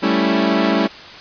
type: chord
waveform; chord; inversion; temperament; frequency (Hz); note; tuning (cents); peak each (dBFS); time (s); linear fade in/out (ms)
sawtooth; A dominant seventh; third; equal; 196 / 220 / 277.2 / 329.6; G3 / A3 / C#4 / E4; 0 / 0 / 0 / 0; -16; 0.02-0.88; 20
effects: white hiss -36 dBFS RMS until 1.2 s + resampled to 11025 Hz